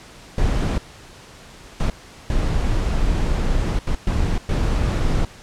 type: noise bursts at uneven times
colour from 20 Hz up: brown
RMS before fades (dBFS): -19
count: 6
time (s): 0.38-0.78 / 1.8-1.9 / 2.3-3.79 / 3.87-3.95 / 4.07-4.38 / 4.49-5.25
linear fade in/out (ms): 2
effects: pink hiss -43 dBFS RMS until 5.42 s + low-pass 8000 Hz 12 dB/octave